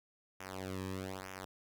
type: tone with flanger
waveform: sawtooth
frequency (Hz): 94.5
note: F#2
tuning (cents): +37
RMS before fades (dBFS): -43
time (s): 0.4-1.45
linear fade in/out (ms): 5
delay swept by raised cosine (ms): 0.23 to 1.43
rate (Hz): 1.1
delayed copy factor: -0.95
effects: none